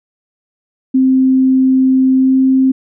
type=tone with pitch glide; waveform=sine; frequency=261.6 to 263.3 Hz; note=C4 to C4; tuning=0 to +11 cents; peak=-7 dBFS; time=0.94-2.72 s; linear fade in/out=10 ms; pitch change=+11 cents; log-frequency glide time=2.16-2.37 s; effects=none